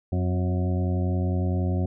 harmonic tone with a mistuned harmonic, 90.8 Hz, F#2, 32 cents flat, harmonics 1 / 2 / 3 / 4 / 6 / 7 / 8, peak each -23 / -29 / -33 / -35 / -39 / -40 / -41 dBFS, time 0.12-1.86 s, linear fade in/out 5 ms, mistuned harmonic 3, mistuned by -42 cents, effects none

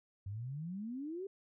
sine exponential sweep, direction up, 94 to 403.1 Hz, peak -39 dBFS, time 0.26-1.27 s, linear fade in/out 5 ms, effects none

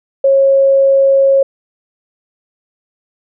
sine tone, 545 Hz, C#5, 29 cents flat, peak -6 dBFS, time 0.24-1.43 s, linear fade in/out 5 ms, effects none

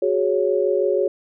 sine chord, F# suspended second, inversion none, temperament just, 370 / 416.2 / 555 Hz, F#4 / G#4 / C#5, 0 / +4 / +2 cents, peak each -21 dBFS, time 0.02-1.08 s, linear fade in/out 5 ms, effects none

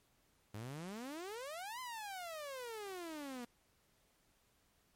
sawtooth exponential two-way sweep, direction up then down, 100 to 1038 to 235.2 Hz, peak -40 dBFS, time 0.54-3.45 s, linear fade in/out 5 ms, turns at 1.8 s, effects pink hiss -74 dBFS RMS until 4.95 s + MP3 64 kbps

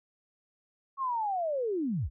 sine linear sweep, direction down, 1108.7 to 40.56 Hz, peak -28 dBFS, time 0.97-2.1 s, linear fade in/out 50 ms, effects none

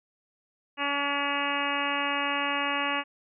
harmonic tone, 284.1 Hz, C#4, 43 cents sharp, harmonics 1 / 2 / 3 / 4 / 5 / 6 / 7 / 8 / 9 / 10, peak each -36 / -37 / -34 / -32 / -38 / -35 / -36 / -37 / -35 / -34 dBFS, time 0.77-3.04 s, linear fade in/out 50 ms, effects none

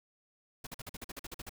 pink noise bursts, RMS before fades -43 dBFS, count 12, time 0.64-1.494 s, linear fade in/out 5 ms, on 29 ms, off 46 ms, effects none

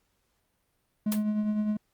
triangle tone with tremolo, 211.7 Hz, G#3, 33 cents sharp, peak -21 dBFS, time 1.06-1.77 s, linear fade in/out 5 ms, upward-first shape triangle, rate 9.8 Hz, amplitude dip 50%
white noise with exponential decay, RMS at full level -29 dBFS, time 1.12-1.23 s, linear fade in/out 0 ms, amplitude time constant 23 ms
effects pink hiss -74 dBFS RMS until 1.93 s + Opus 48 kbps

